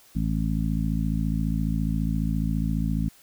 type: harmonic tone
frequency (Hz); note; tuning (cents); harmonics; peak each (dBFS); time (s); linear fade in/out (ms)
54.6; A1; -13; 1 / 2 / 3 / 4 / 5; -27 / -33 / -27 / -29 / -33; 0.15-3.09; 10
effects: white hiss -55 dBFS RMS until 3.22 s